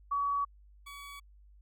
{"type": "tone pair in turn", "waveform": ["sine", "20% pulse"], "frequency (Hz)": [1133, 1133], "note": ["C#6", "C#6"], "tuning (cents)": [37, 37], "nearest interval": "unison", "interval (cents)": 0, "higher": "neither", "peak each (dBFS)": [-28, -40], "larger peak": "first", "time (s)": [[0.11, 0.45], [0.86, 1.2]], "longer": "neither", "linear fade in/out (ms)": 10, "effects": ["added 50 Hz sine -55 dBFS peak until 1.61 s"]}